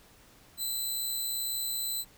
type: tone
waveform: 5% pulse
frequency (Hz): 4019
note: B7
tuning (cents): +30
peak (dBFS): -24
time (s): 0.57-2.05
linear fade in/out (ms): 50
effects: pink hiss -58 dBFS RMS until 2.17 s